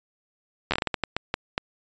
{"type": "slowing click train", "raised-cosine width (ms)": 0.3, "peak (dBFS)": -8, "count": 12, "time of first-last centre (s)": [0.71, 1.579], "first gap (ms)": 11, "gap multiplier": 1.36, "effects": ["resampled to 16000 Hz"]}